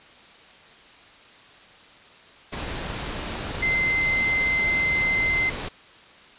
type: tone in noise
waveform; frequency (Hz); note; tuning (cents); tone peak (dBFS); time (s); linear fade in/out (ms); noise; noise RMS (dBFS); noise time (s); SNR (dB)
sine; 2070; C7; -19; -20; 3.62-5.5; 10; pink; -31; 2.52-5.69; +8
effects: white hiss -49 dBFS RMS until 6.38 s + resampled to 8000 Hz